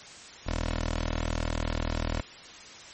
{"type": "tone with notch filter", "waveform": "10% pulse", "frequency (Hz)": 40.3, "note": "E1", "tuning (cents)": -38, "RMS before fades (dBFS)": -30, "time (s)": [0.46, 2.21], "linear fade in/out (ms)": 10, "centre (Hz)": 160, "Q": 0.97, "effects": ["white hiss -46 dBFS RMS until 2.93 s", "MP3 32 kbps"]}